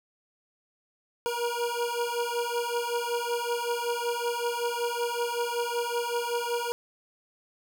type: beating tone pair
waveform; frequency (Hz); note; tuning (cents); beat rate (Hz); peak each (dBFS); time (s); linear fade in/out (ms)
25% pulse; 473.3 / 478.6; A#4 / A#4; +26 / +46; 5.3; -27; 1.26-6.72; 0
effects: none